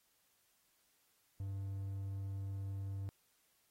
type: tone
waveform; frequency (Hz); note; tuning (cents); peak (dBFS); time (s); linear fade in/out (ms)
triangle; 97.8; G2; -4; -37; 1.4-3.09; 0
effects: white hiss -75 dBFS RMS until 3.7 s + AAC 48 kbps